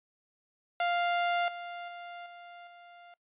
sawtooth tone with level steps, 698.5 Hz, F5, in tune, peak -23 / -35 / -38 / -43 / -47 dBFS, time 0.8-3.14 s, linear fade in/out 2 ms, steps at 1.48 / 1.88 / 2.26 / 2.67 s, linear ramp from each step 2 ms, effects noise-tail reverb RT60 0.1 s tail -22 dB re dry + resampled to 8000 Hz

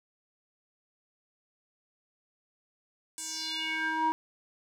square tone with band-pass filter sweep, 318.2 Hz, D#4, 39 cents sharp, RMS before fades -32 dBFS, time 3.18-4.12 s, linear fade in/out 0 ms, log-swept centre 8600 to 830 Hz, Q 3.7, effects none

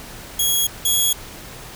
10% pulse tone pair in turn, 3316 / 3339 Hz, G#7 / G#7, -3 / +9 cents, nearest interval unison, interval 12 cents, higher second, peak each -8 dBFS, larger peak neither, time 0.39-0.67 / 0.85-1.13 s, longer neither, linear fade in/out 5 ms, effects pink hiss -37 dBFS RMS until 1.75 s

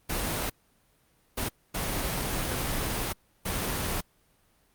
pink noise bursts at uneven times, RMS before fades -30 dBFS, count 4, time 0.09-0.5 / 1.37-1.49 / 1.74-3.13 / 3.45-4.01 s, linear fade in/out 10 ms, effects pink hiss -66 dBFS RMS until 4.74 s + Opus 32 kbps

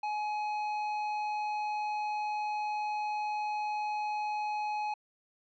sine tone with tanh clipping, 843 Hz, G#5, 26 cents sharp, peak -33 dBFS, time 0.03-4.94 s, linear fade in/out 5 ms, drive 13 dB, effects low-pass 4000 Hz 12 dB/octave

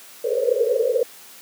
white band-pass noise, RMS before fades -20 dBFS, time 0.24-1.03 s, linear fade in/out 2 ms, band 450 to 520 Hz, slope 96 dB/octave, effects white hiss -44 dBFS RMS until 1.41 s + high-pass 200 Hz 12 dB/octave

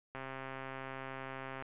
click train, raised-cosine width 0.5 ms, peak -28 dBFS, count 197, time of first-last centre 0.15-1.624 s, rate 133 Hz, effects resampled to 8000 Hz

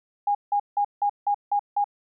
sine tone bursts, 817 Hz, G#5, 29 cents flat, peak -19 dBFS, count 7, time 0.27-1.843 s, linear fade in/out 5 ms, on 79 ms, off 170 ms, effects none

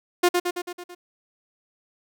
sawtooth tone with echo, 354.5 Hz, F4, 26 cents sharp, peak -11 dBFS, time 0.23-0.29 s, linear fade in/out 10 ms, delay 110 ms, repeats 6, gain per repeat -4 dB, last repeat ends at 0.95 s, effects none

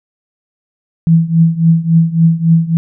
sine tone with tremolo, 164.81 Hz, E3, in tune, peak -3 dBFS, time 1.07-2.77 s, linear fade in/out 0 ms, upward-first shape triangle, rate 3.6 Hz, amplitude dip 90%, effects none

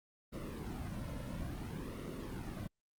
brown noise with flanger, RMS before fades -42 dBFS, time 0.32-2.68 s, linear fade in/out 20 ms, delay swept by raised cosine 1.2 to 2.6 ms, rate 0.58 Hz, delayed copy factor -0.8, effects Opus 32 kbps

